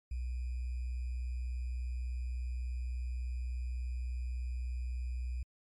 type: tone with sample-and-hold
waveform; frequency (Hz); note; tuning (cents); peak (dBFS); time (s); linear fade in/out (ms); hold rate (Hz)
sine; 61.74; B1; 0; -34; 0.11-5.43; 5; 2450
effects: MP3 48 kbps